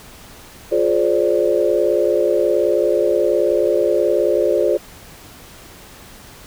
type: chord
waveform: sine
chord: D half-diminished seventh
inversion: first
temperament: just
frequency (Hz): 352.4 / 422.9 / 528.6 / 587.3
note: F4 / Ab4 / C5 / D5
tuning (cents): +16 / +31 / +18 / 0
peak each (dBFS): -19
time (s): 0.71-4.78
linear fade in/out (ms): 20
effects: pink hiss -41 dBFS RMS until 6.46 s